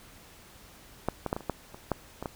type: clicks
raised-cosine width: 1 ms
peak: -12 / -16 / -13 / -19 / -29 / -14 / -29 / -12 / -21 / -18 dBFS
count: 10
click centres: 1.086 / 1.263 / 1.329 / 1.365 / 1.407 / 1.497 / 1.745 / 1.917 / 2.226 / 2.258 s
effects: pink hiss -53 dBFS RMS until 2.35 s